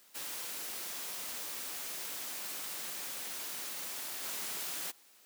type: noise with level steps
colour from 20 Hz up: white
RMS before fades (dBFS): -41 / -39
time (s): 0.14-4.92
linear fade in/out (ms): 20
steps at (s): 4.23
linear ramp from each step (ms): 10
effects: white hiss -62 dBFS RMS until 5.25 s + high-pass 200 Hz 12 dB/octave